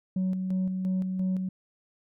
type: tone with tremolo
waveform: sine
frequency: 186.6 Hz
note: F#3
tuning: 15 cents sharp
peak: -22 dBFS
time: 0.16-1.49 s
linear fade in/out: 5 ms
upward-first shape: square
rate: 2.9 Hz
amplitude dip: 45%
effects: tanh soft clip ceiling -23 dBFS